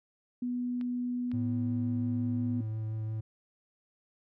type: tone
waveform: sine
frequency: 245.9 Hz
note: B3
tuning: 7 cents flat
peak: -30 dBFS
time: 0.42-2.61 s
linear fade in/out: 5 ms
type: clicks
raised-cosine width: 0.3 ms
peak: -34 dBFS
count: 2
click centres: 0.812 / 1.316 s
type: tone with vibrato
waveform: triangle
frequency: 109.5 Hz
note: A2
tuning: 8 cents flat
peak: -30 dBFS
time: 1.33-3.21 s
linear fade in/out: 10 ms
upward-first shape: triangle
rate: 5.7 Hz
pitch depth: 14 cents each way
effects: none